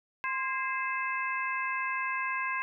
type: harmonic tone with a mistuned harmonic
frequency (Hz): 522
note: C5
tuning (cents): -4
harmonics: 2 / 3 / 4 / 5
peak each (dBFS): -33 / -35 / -36 / -37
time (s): 0.24-2.62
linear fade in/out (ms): 0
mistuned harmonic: 3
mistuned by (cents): +65
effects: none